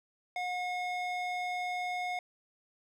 square tone with band-pass filter, 722 Hz, F#5, 43 cents flat, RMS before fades -35 dBFS, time 0.36-2.19 s, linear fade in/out 2 ms, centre 1600 Hz, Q 1.2, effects none

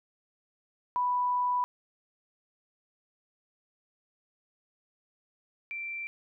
sine tone pair in turn, 987.8 / 2349 Hz, B5 / D7, 0 / 0 cents, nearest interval octave + minor third, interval 1500 cents, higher second, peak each -25 / -34 dBFS, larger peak first, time 0.96-1.64 / 5.71-6.07 s, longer first, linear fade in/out 0 ms, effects none

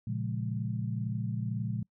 sine chord, Bb minor seventh, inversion none, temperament equal, 116.54 / 138.59 / 174.61 / 207.7 Hz, Bb2 / Db3 / F3 / Ab3, 0 / 0 / 0 / 0 cents, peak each -33 / -38 / -38 / -38 dBFS, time 0.07-1.83 s, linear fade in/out 5 ms, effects noise-tail reverb RT60 0.1 s tail -26 dB re dry

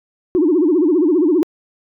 sine tone with vibrato, 329.6 Hz, E4, in tune, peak -10 dBFS, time 0.35-1.43 s, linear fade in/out 0 ms, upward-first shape sine, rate 15 Hz, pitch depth 220 cents each way, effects tanh soft clip ceiling -6 dBFS

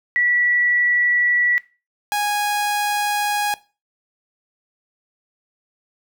sine / sawtooth tone pair in turn, 1948 / 827.1 Hz, B6 / G#5, -24 / -7 cents, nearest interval octave + minor third, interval 1483 cents, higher first, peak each -15 dBFS, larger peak neither, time 0.16-1.58 / 2.12-3.54 s, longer neither, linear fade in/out 0 ms, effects noise-tail reverb RT60 0.3 s tail -19 dB re dry

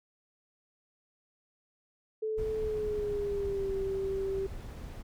sine tone with pitch glide, 435.9 to 388.3 Hz, A4 to G4, -16 to -16 cents, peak -30 dBFS, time 2.22-4.47 s, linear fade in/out 10 ms, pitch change -200 cents, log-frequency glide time 2.57-3.72 s
brown noise, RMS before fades -41 dBFS, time 2.37-5.03 s, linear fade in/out 20 ms
effects none

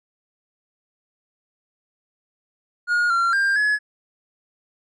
triangle tone with pitch steps, 1434 / 1373 / 1595 / 1696 Hz, F6 / F6 / G6 / G#6, +45 / -30 / +30 / +36 cents, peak -15 dBFS, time 2.87-3.79 s, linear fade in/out 50 ms, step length 230 ms, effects resampled to 24000 Hz

